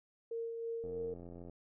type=tone with tremolo; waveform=sine; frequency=460 Hz; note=A#4; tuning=23 cents flat; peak=-36 dBFS; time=0.31-1.14 s; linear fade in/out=5 ms; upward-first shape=sine; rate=3.1 Hz; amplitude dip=35%
type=click train; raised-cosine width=2 ms; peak=-37 dBFS; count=58; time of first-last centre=0.84-1.497 s; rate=86.8 Hz
effects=none